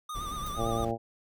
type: tone with vibrato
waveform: square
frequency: 1202 Hz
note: D6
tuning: 40 cents sharp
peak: -36 dBFS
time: 0.09-0.85 s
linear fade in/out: 5 ms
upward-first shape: sine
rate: 8.8 Hz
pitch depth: 59 cents each way
type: noise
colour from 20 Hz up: brown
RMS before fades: -38 dBFS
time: 0.14-0.92 s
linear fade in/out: 20 ms
type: noise with exponential decay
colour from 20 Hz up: blue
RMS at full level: -42 dBFS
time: 0.46-0.61 s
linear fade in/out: 2 ms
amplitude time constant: 31 ms
type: harmonic tone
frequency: 114.7 Hz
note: A#2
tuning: 28 cents flat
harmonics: 1 / 2 / 3 / 4 / 5 / 6 / 7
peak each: -36 / -36 / -36 / -36 / -36 / -36 / -36 dBFS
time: 0.56-0.98 s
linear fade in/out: 50 ms
effects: none